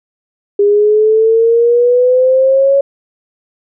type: exponential sweep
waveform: sine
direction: up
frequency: 404.4 to 558 Hz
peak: -6 dBFS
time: 0.59-2.81 s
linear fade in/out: 5 ms
effects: none